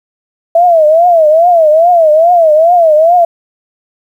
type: tone with vibrato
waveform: sine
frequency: 657 Hz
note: E5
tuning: 6 cents flat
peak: -3 dBFS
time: 0.55-3.25 s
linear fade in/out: 5 ms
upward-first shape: triangle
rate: 2.4 Hz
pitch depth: 170 cents each way
effects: 7-bit